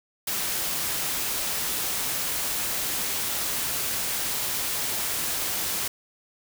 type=noise; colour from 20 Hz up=white; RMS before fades=-28 dBFS; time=0.27-5.88 s; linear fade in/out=5 ms; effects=none